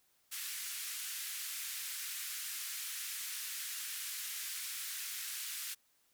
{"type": "band-pass noise", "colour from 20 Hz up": "white", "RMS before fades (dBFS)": -42, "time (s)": [0.31, 5.75], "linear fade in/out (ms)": 20, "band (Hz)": [1500, 15000], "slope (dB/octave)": 24, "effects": ["white hiss -73 dBFS RMS until 6.13 s"]}